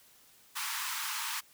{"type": "high-pass noise", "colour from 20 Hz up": "pink", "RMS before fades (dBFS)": -36, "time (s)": [0.55, 1.41], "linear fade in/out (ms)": 20, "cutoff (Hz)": 880, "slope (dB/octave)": 96, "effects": ["white hiss -61 dBFS RMS until 1.53 s"]}